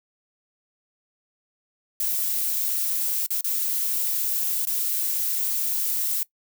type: noise with dropouts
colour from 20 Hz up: violet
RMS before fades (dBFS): -25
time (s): 2-6.23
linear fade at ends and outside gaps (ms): 1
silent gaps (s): 3.263-3.305 / 3.41-3.444 / 4.652-4.671
effects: noise-tail reverb RT60 0.1 s tail -20 dB re dry